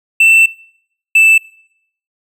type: tone pair in turn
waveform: triangle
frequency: 2673 / 2644 Hz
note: E7 / E7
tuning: +23 / +5 cents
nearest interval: unison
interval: 18 cents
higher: first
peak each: -3 dBFS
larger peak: neither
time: 0.2-0.46 / 1.15-1.38 s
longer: first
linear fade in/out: 5 ms
effects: noise-tail reverb RT60 0.7 s tail -24 dB re dry